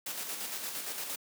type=noise with tremolo; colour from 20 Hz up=white; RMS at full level=-37 dBFS; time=0.06-1.16 s; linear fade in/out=5 ms; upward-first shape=square; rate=8.7 Hz; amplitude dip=35%; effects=high-pass 200 Hz 12 dB/octave